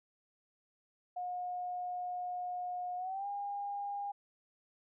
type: tone with pitch glide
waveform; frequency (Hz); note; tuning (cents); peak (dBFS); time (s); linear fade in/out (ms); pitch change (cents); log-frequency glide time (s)
sine; 720 to 808.2; F#5 to G#5; -47 to -47; -36; 1.16-4.12; 10; +200; 2.97-3.27
effects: none